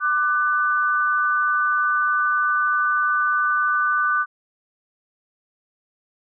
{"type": "tone pair together", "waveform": "sine", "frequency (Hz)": [1185.2, 1498], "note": ["D6", "F#6"], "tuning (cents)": [15, 21], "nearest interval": "major third", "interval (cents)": 406, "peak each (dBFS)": -20, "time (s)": [0, 4.26], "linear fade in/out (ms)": 50, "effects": []}